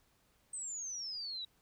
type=exponential sweep; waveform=sine; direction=down; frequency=8372 to 3821 Hz; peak=-39 dBFS; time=0.53-1.45 s; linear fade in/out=5 ms; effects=pink hiss -72 dBFS RMS until 1.61 s